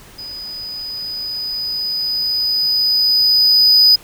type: tone with level ramp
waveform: triangle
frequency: 4978 Hz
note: D#8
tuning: in tune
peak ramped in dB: -27 to -5 dBFS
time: 0.18-3.96 s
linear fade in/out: 10 ms
effects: pink hiss -42 dBFS RMS until 4.03 s